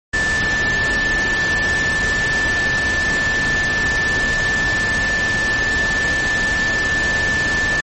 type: tone in noise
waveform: sine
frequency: 1760 Hz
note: A6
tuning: in tune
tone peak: -16 dBFS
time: 0.13-7.81 s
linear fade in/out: 10 ms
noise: pink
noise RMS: -23 dBFS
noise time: 0.13-7.81 s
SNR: +4 dB
effects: low-pass 10000 Hz 12 dB/octave + MP3 32 kbps